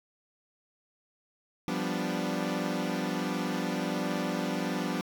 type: chord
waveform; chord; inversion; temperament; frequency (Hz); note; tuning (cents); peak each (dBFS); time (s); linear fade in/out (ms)
sawtooth; G dominant seventh; third; equal; 174.61 / 196 / 246.9 / 293.7; F3 / G3 / B3 / D4; 0 / 0 / 0 / 0; -31; 1.68-5.01; 0
effects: low-pass 6000 Hz 12 dB/octave + 8-bit